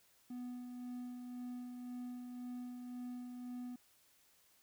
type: tone with tremolo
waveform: triangle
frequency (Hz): 246.9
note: B3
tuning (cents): 0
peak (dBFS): -40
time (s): 0.3-3.76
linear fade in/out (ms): 5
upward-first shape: sine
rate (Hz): 1.9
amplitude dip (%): 35
effects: white hiss -70 dBFS RMS until 4.62 s